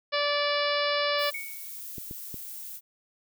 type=harmonic tone; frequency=581 Hz; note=D5; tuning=19 cents flat; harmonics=1 / 2 / 3 / 4 / 5 / 6 / 7 / 8 / 9; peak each=-28 / -31 / -33 / -34 / -35 / -36 / -36 / -37 / -38 dBFS; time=0.12-1.31 s; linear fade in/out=20 ms
type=noise; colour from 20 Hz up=violet; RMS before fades=-40 dBFS; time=1.18-2.81 s; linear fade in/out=50 ms
type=tone with exponential decay; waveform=sine; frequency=2230 Hz; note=C#7; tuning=10 cents sharp; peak=-31 dBFS; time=1.34-1.8 s; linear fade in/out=5 ms; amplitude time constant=99 ms
type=clicks; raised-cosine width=3 ms; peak=-27 dBFS; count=3; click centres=1.982 / 2.111 / 2.343 s
effects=none